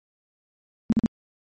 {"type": "tone bursts", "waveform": "sine", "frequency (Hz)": 224.5, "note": "A3", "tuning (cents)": 35, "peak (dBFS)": -15, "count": 3, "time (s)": [0.9, 1.06], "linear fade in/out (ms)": 0, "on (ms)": 24, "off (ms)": 44, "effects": ["MP3 32 kbps"]}